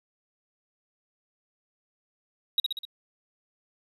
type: tone with echo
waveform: triangle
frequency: 3818 Hz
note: A#7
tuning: 41 cents sharp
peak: -18 dBFS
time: 2.58-2.6 s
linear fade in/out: 2 ms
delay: 63 ms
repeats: 4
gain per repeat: -4 dB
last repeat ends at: 2.852 s
effects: resampled to 32000 Hz